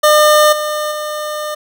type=tone with level steps; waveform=25% pulse; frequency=604 Hz; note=D5; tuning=48 cents sharp; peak=-3 / -13 / -16 dBFS; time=0.03-1.55 s; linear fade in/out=10 ms; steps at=0.52 / 0.91 s; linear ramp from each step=10 ms; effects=none